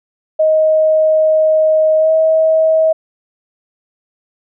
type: tone with pitch glide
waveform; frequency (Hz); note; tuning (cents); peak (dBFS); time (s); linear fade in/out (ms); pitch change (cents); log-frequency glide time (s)
sine; 627 to 638; D#5 to D#5; +13 to +43; -8; 0.39-2.93; 10; +30; 1.98-2.11
effects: none